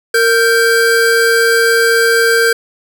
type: tone pair together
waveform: square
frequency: 460.8 / 1568 Hz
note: A#4 / G6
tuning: -20 / 0 cents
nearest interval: octave + major sixth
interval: 2120 cents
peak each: -12 dBFS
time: 0.14-2.53 s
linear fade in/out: 5 ms
effects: 7-bit